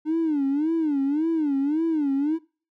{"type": "tone with vibrato", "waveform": "triangle", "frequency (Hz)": 300, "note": "D4", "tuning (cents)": 37, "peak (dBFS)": -17, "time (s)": [0.05, 2.39], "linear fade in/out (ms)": 50, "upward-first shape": "sine", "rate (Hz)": 1.8, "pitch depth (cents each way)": 170, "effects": ["noise-tail reverb RT60 0.4 s tail -26 dB re dry", "tanh soft clip ceiling -17 dBFS"]}